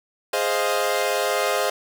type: chord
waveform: sawtooth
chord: F minor seventh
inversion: first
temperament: equal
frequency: 415.3 / 523.3 / 622.3 / 698.5 Hz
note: Ab4 / C5 / Eb5 / F5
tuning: 0 / 0 / 0 / 0 cents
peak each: -23 / -21 / -22 / -23 dBFS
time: 0.33-1.7 s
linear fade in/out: 5 ms
effects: none